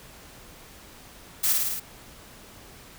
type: noise with echo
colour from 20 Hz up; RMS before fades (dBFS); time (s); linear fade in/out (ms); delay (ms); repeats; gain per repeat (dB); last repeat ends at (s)
blue; -23; 1.43-1.53; 10; 54; 5; -2; 1.8
effects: pink hiss -48 dBFS RMS until 2.98 s